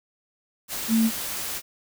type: tone in noise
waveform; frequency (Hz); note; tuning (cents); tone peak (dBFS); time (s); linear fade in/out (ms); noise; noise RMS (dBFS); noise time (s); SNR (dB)
sine; 225.2; A3; +40; -17; 0.88-1.11; 50; white; -31; 0.68-1.62; +11
effects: none

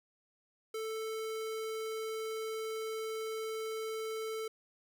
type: tone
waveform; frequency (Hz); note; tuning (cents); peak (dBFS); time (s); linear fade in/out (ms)
square; 441.1; A4; +4; -37; 0.74-4.48; 5
effects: none

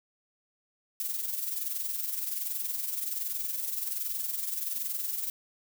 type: noise with amplitude modulation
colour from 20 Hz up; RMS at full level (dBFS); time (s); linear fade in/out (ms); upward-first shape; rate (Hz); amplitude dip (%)
violet; -31; 1-5.3; 0; sine; 21.3; 55
effects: none

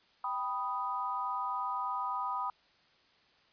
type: chord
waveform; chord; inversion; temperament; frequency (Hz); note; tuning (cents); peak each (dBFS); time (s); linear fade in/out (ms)
sine; G augmented; none; equal; 784 / 987.8 / 1244.5; G5 / B5 / D#6; 0 / 0 / 0; -40 / -35 / -36; 0.24-2.5; 2
effects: white hiss -66 dBFS RMS until 3.52 s + resampled to 11025 Hz

